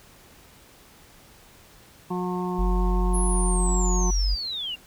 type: harmonic tone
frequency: 180.5 Hz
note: F#3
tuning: 43 cents flat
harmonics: 1 / 2 / 4 / 5 / 6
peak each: -28 / -30 / -37 / -34 / -36 dBFS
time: 2.1-4.11 s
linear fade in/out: 10 ms
type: tone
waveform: sine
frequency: 46.25 Hz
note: F#1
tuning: in tune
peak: -20 dBFS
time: 2.58-4.36 s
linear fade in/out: 20 ms
type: linear sweep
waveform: sine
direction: down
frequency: 10680 to 2728 Hz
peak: -28 dBFS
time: 3.13-4.76 s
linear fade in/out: 20 ms
effects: pink hiss -52 dBFS RMS until 4.86 s